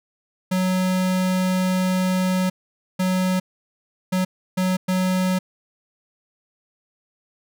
square tone bursts at uneven times, 185 Hz, F#3, in tune, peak -19 dBFS, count 5, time 0.51-2.5 / 2.99-3.4 / 4.12-4.25 / 4.57-4.77 / 4.88-5.39 s, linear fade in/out 10 ms, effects none

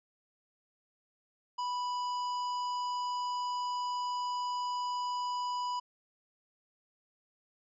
harmonic tone, 987 Hz, B5, 1 cent flat, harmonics 1 / 3 / 5 / 7, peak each -32 / -47 / -46 / -55 dBFS, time 1.58-5.8 s, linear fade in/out 10 ms, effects none

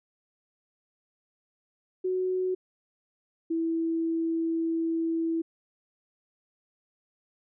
sine tone pair in turn, 370 / 328.5 Hz, F#4 / E4, 0 / -6 cents, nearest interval major second, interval 206 cents, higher first, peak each -25 dBFS, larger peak neither, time 2.04-2.55 / 3.5-5.42 s, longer second, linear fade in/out 10 ms, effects none

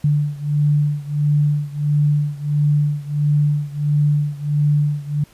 sine beating tone pair, 146.7 / 148.2 Hz, D3 / D3, -2 / +16 cents, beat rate 1.5 Hz, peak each -17 / -19 dBFS, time 0.04-5.24 s, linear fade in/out 5 ms, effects pink hiss -51 dBFS RMS until 5.33 s + resampled to 32000 Hz

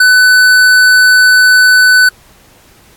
sine tone with tanh clipping, 1500 Hz, F#6, 23 cents sharp, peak -5 dBFS, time 0-2.09 s, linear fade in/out 5 ms, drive 16 dB, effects pink hiss -44 dBFS RMS until 2.96 s + AAC 64 kbps

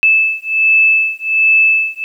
sine beating tone pair, 2622 / 2623.3 Hz, E7 / E7, -10 / -9 cents, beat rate 1.3 Hz, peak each -12 dBFS, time 0.03-2.04 s, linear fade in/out 0 ms, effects 8-bit

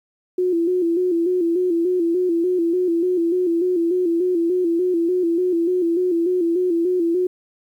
sine tone with vibrato, 349.7 Hz, F4, 2 cents sharp, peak -16 dBFS, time 0.38-7.27 s, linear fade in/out 5 ms, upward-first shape square, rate 3.4 Hz, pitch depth 70 cents each way, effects 9-bit

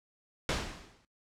pink noise with exponential decay, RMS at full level -28 dBFS, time 0.49-1.05 s, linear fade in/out 1 ms, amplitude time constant 120 ms, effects noise-tail reverb RT60 0.1 s tail -20 dB re dry + low-pass 6000 Hz 12 dB/octave

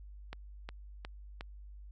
click train, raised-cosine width 0.3 ms, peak -26 dBFS, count 4, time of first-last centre 0.33-1.409 s, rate 2.78 Hz, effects added 50 Hz sine -47 dBFS peak until 1.91 s

